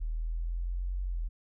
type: exponential two-way sweep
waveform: sine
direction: up then down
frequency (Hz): 39.07 to 46.27 to 39.07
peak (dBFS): -30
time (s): 0-1.29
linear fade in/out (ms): 20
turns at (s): 1.03
effects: none